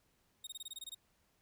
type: tone bursts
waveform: sawtooth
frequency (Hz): 3729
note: A#7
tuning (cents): 0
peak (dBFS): -40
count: 10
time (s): 0.44-0.947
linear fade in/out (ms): 5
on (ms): 30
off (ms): 23
effects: pink hiss -75 dBFS RMS until 1.41 s